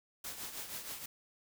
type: noise with tremolo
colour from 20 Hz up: white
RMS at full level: -41 dBFS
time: 0.24-1.06 s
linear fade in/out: 5 ms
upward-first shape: triangle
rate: 6.3 Hz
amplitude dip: 65%
effects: none